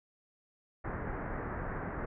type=low-pass noise; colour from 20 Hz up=pink; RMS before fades=-38 dBFS; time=0.84-2.06 s; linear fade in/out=10 ms; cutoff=1900 Hz; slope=48 dB/octave; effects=none